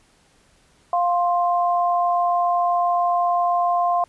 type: tone pair together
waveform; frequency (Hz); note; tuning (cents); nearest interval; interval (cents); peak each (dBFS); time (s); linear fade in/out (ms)
sine; 701.5 / 1051; F5 / C6; +8 / +7; perfect fifth; 699; -18 / -22; 0.93-4.04; 2
effects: pink hiss -58 dBFS RMS until 4.08 s + resampled to 24000 Hz